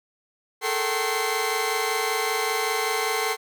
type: tone cluster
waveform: sawtooth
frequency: 428.9 / 454.1 / 768 / 1079 / 2064 Hz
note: A4 / A#4 / G5 / C#6 / C7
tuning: -44 / -45 / -36 / -47 / -24 cents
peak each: -26 dBFS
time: 0.61-3.37 s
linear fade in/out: 50 ms
effects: none